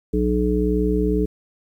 harmonic tone, 61 Hz, B1, 21 cents flat, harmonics 1 / 3 / 5 / 7, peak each -22 / -23 / -23 / -22 dBFS, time 0.13-1.26 s, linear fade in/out 10 ms, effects 9-bit

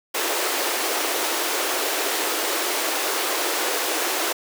pink high-pass noise, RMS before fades -24 dBFS, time 0.14-4.33 s, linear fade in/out 10 ms, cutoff 320 Hz, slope 48 dB/octave, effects none

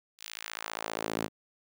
sawtooth tone with high-pass filter sweep, 55 Hz, A1, in tune, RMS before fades -37 dBFS, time 0.18-1.29 s, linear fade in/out 50 ms, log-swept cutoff 3700 to 210 Hz, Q 1, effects none

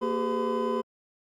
triangle tone cluster, 232 / 385.6 / 415.8 / 504 / 1011 Hz, A#3 / G4 / G#4 / B4 / B5, -8 / -28 / +2 / +35 / +40 cents, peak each -30 dBFS, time 0.01-0.82 s, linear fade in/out 20 ms, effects Opus 48 kbps

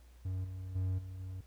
triangle tone with level steps, 93.3 Hz, F#2, 15 cents sharp, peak -32 / -38 / -29 / -40 / -38 dBFS, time 0.25-1.41 s, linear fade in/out 5 ms, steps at 0.44 / 0.75 / 0.98 / 1.19 s, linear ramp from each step 10 ms, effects added 60 Hz sine -55 dBFS peak until 1.46 s + pink hiss -68 dBFS RMS until 1.46 s

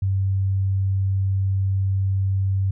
sine tone, 96.6 Hz, G2, 25 cents flat, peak -18 dBFS, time 0.02-2.71 s, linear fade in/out 5 ms, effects none

